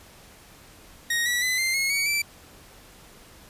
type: tone with pitch steps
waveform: sawtooth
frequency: 1874 / 1943.5 / 2015 / 2090 / 2168 / 2248 / 2331 Hz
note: A#6 / B6 / B6 / C7 / C#7 / C#7 / D7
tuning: +9 / -28 / +34 / -2 / -39 / +24 / -14 cents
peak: -19 dBFS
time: 1.1-2.22 s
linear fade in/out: 5 ms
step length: 160 ms
effects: pink hiss -50 dBFS RMS until 3.49 s + resampled to 32000 Hz